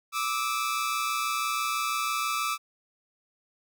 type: tone pair together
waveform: sawtooth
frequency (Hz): 1174.7 / 1300.8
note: D6 / E6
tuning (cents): 0 / -23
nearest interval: major second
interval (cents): 177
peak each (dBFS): -26 / -26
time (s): 0.12-2.58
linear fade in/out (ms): 50
effects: none